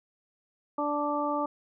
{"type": "harmonic tone", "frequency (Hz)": 292.9, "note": "D4", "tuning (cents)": -5, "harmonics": [1, 2, 3, 4], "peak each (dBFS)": [-32, -32, -32, -32], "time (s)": [0.78, 1.46], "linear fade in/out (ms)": 5, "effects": []}